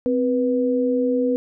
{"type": "tone pair together", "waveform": "sine", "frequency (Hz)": [258.9, 489.8], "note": ["C4", "B4"], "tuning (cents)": [-18, -14], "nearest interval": "major seventh", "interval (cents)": 1104, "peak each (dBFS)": -20, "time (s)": [0.06, 1.36], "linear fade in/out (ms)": 0, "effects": []}